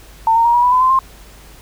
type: tone with pitch steps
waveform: sine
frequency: 900 / 921 / 942.6 / 964.6 / 987.1 / 1010.2 / 1033.8 / 1058 Hz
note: A5 / A#5 / A#5 / B5 / B5 / B5 / C6 / C6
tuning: +39 / -21 / +19 / -41 / -1 / +39 / -21 / +19 cents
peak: -9 dBFS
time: 0.27-0.99 s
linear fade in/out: 2 ms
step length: 90 ms
effects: added 50 Hz sine -40 dBFS peak until 1.61 s + pink hiss -43 dBFS RMS until 1.61 s